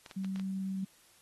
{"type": "clicks", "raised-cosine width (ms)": 0.2, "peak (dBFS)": -30, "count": 5, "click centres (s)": [0.062, 0.112, 0.246, 0.36, 0.397]}
{"type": "tone", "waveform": "sine", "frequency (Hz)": 191.4, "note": "G3", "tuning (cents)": -41, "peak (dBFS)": -33, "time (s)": [0.16, 0.85], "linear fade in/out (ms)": 10}
{"effects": ["white hiss -63 dBFS RMS until 1.21 s", "AAC 32 kbps"]}